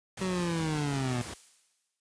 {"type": "noise with tremolo", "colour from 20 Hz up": "pink", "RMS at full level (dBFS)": -40, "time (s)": [0.17, 1.34], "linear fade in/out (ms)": 5, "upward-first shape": "sine", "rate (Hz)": 5.4, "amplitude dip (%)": 25}
{"type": "linear sweep", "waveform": "25% pulse", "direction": "down", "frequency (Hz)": [190, 119.3], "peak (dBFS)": -25, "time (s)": [0.21, 1.22], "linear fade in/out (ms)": 5}
{"type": "noise with exponential decay", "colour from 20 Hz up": "blue", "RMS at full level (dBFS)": -41, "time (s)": [1.21, 2], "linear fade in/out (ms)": 2, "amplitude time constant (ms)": 170}
{"effects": ["high-pass 60 Hz 12 dB/octave", "resampled to 22050 Hz"]}